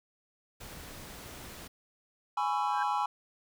pink noise, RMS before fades -46 dBFS, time 0.6-1.68 s, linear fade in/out 10 ms
triangle chord, C# minor seventh, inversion second, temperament just, 831.5 / 997.9 / 1108.7 / 1330.5 Hz, G#5 / B5 / C#6 / E6, +2 / +18 / 0 / +16 cents, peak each -29 / -31 / -34 / -35 dBFS, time 2.37-3.06 s, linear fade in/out 5 ms
sine tone with exponential growth, 1585 Hz, G6, 19 cents sharp, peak -31 dBFS, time 2.65-2.83 s, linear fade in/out 5 ms, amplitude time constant 39 ms
effects none

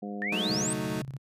harmonic tone, 102.2 Hz, G#2, 27 cents flat, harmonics 2 / 3 / 4 / 5 / 6 / 7, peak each -35 / -43 / -43 / -44 / -52 / -43 dBFS, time 0.02-0.66 s, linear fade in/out 10 ms
sine exponential sweep, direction up, 1760 to 8870 Hz, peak -29 dBFS, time 0.22-0.73 s, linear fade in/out 0 ms
30% pulse chord, D# diminished, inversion first, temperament equal, 185 / 220 / 311.1 Hz, F#3 / A3 / D#4, 0 / 0 / 0 cents, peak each -32 dBFS, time 0.32-1.02 s, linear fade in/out 5 ms
sine tone with tremolo, 134.9 Hz, C#3, 47 cents flat, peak -33 dBFS, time 0.49-1.18 s, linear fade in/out 10 ms, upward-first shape square, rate 17 Hz, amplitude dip 70%
effects resampled to 32000 Hz

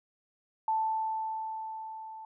sine tone with level ramp, 881 Hz, A5, 2 cents sharp, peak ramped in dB -25 to -42 dBFS, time 0.68-2.25 s, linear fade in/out 2 ms, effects none

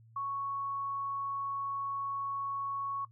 sine tone, 1108.7 Hz, C#6, in tune, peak -33 dBFS, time 0.16-3.05 s, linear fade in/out 5 ms, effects noise-tail reverb RT60 0.1 s tail -21 dB re dry + added 113 Hz sine -56 dBFS peak until 3.11 s

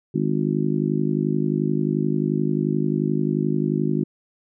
harmonic tone, 51.4 Hz, G#1, 17 cents flat, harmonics 3 / 4 / 5 / 6 / 7, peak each -24 / -25 / -26 / -27 / -27 dBFS, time 0.14-4.04 s, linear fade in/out 10 ms, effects none

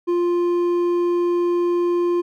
sine tone with hard clipping, 349.2 Hz, F4, in tune, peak -18 dBFS, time 0.07-2.22 s, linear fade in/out 20 ms, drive 5 dB, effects none

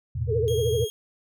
sine chord, E suspended fourth, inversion none, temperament equal, 82.41 / 110 / 123.47 Hz, E2 / A2 / B2, 0 / 0 / 0 cents, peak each -29 dBFS, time 0.15-0.85 s, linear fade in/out 10 ms
sine tone with vibrato, 450 Hz, A4, 39 cents sharp, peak -22 dBFS, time 0.27-0.89 s, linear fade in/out 50 ms, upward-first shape triangle, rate 13 Hz, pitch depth 140 cents each way
sawtooth tone, 3257 Hz, G#7, 34 cents flat, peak -32 dBFS, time 0.48-0.9 s, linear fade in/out 0 ms
effects none

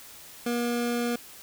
25% pulse tone, 239 Hz, A#3, 43 cents sharp, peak -22 dBFS, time 0.46-1.16 s, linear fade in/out 5 ms, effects white hiss -47 dBFS RMS until 1.42 s

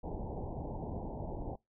pink low-pass noise, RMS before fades -40 dBFS, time 0.03-1.56 s, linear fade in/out 10 ms, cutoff 930 Hz, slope 96 dB/octave, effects noise-tail reverb RT60 0.2 s tail -24 dB re dry

